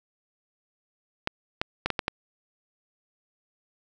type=clicks; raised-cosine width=0.3 ms; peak=-9 dBFS; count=6; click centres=1.274 / 1.615 / 1.86 / 1.903 / 1.992 / 2.081 s; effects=none